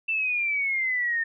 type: exponential sweep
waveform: sine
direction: down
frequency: 2678 to 1813 Hz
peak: -23 dBFS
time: 0.08-1.24 s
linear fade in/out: 10 ms
effects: none